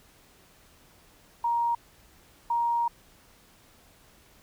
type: tone bursts at uneven times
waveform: sine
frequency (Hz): 940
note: A#5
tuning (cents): +14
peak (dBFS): -23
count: 2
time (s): 1.44-1.75 / 2.5-2.88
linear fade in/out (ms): 5
effects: pink hiss -58 dBFS RMS until 4.42 s